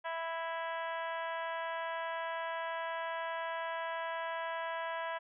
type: harmonic tone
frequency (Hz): 329.6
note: E4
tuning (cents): 0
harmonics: 2 / 3 / 4 / 5 / 6 / 7 / 8 / 9 / 10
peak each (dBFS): -40 / -39 / -48 / -43 / -48 / -54 / -54 / -55 / -55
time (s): 0.04-5.19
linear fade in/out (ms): 20
effects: none